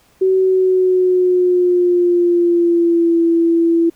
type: tone with pitch glide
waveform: sine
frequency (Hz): 377.6 to 334.5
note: F#4 to E4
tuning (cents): +35 to +25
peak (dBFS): -10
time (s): 0.21-3.9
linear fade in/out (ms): 10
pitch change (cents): -210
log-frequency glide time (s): 0.37-3.22
effects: pink hiss -54 dBFS RMS until 3.95 s